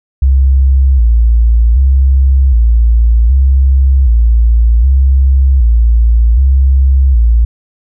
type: tone with vibrato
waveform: sine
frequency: 61.74 Hz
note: B1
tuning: in tune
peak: -4 dBFS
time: 0.22-7.45 s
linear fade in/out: 5 ms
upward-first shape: square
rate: 0.65 Hz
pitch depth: 130 cents each way
effects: none